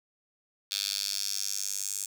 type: tone with high-pass filter sweep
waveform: 10% pulse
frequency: 99.5 Hz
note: G2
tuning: 26 cents sharp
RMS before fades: -33 dBFS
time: 0.71-2.06 s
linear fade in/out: 5 ms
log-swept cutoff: 4000 to 7500 Hz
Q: 2.9
effects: none

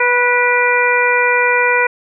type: harmonic tone with a mistuned harmonic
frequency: 490.2 Hz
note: B4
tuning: 13 cents flat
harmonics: 1 / 2 / 3 / 4 / 5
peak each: -17 / -17 / -17 / -17 / -17 dBFS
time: 0-1.87 s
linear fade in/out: 5 ms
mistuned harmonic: 5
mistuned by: -45 cents
effects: none

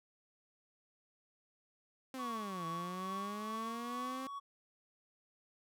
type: linear two-way sweep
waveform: sawtooth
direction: down then up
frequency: 265.8 to 164.2 to 265.8 Hz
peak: -38 dBFS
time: 2.14-4.27 s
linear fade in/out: 2 ms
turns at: 2.66 s
type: tone with tremolo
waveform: triangle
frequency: 1121 Hz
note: C#6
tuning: 19 cents sharp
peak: -37 dBFS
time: 2.18-4.4 s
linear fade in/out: 20 ms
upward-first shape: sine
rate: 2.3 Hz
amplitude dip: 45%
effects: none

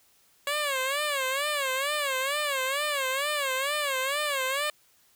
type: tone with vibrato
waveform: 10% pulse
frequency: 558 Hz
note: C#5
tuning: 11 cents sharp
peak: -18 dBFS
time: 0.47-4.7 s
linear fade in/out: 2 ms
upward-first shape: sine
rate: 2.2 Hz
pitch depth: 130 cents each way
effects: white hiss -63 dBFS RMS until 5.15 s

